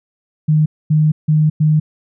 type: tone bursts at uneven times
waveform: sine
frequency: 153.8 Hz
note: D#3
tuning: 20 cents flat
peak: -9 dBFS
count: 4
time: 0.48-0.66 / 0.9-1.12 / 1.28-1.5 / 1.6-1.8 s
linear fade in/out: 10 ms
effects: none